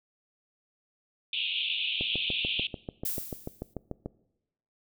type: band-pass noise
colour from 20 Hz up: white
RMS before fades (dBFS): -31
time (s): 1.33-2.67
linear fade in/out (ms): 2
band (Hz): 2500 to 3600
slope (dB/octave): 96
type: click train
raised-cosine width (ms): 2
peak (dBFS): -21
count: 15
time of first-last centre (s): 2.01-4.06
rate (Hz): 6.83
type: noise with exponential decay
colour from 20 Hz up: violet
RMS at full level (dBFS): -29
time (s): 3.05-3.74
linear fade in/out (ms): 5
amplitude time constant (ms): 150
effects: noise-tail reverb RT60 0.9 s tail -21 dB re dry